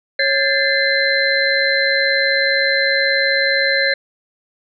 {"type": "tone cluster", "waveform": "sine", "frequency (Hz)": [550, 1610, 1749, 2074, 4089], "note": ["C#5", "G6", "A6", "C7", "C8"], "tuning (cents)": [-14, 46, -11, -16, -41], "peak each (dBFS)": -20, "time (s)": [0.19, 3.94], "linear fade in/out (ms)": 5, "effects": []}